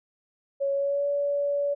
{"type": "tone with pitch glide", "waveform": "sine", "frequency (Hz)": [555, 570.9], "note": ["C#5", "D5"], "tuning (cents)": [2, -49], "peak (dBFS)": -23, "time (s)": [0.6, 1.75], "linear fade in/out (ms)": 20, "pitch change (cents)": 49, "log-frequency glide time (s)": [0.72, 1.07], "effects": []}